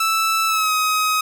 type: tone with pitch glide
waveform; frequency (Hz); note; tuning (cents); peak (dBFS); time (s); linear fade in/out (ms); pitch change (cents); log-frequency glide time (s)
sawtooth; 1318.5 to 1264.1; E6 to D#6; 0 to +27; -13; 0-1.21; 5; -73; 0.47-0.72
effects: none